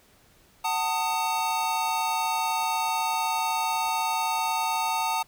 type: chord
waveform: square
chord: D# diminished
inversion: first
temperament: just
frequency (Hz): 746.7 / 896 / 1244.5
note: F#5 / A5 / D#6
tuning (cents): +16 / +31 / 0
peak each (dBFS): -32 / -27 / -33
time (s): 0.64-5.23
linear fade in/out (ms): 10
effects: pink hiss -59 dBFS RMS until 5.27 s